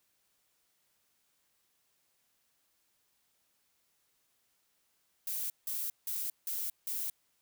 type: noise bursts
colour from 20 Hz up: violet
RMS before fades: -36 dBFS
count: 5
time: 5.27-7.1 s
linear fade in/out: 2 ms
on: 230 ms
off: 170 ms
effects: white hiss -75 dBFS RMS until 7.41 s